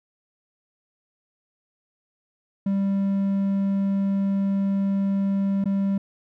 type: tone with dropouts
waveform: triangle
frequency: 196.6 Hz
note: G3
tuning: 5 cents sharp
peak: -18 dBFS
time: 2.66-5.98 s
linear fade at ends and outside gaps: 5 ms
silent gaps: 5.642-5.656 s
effects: none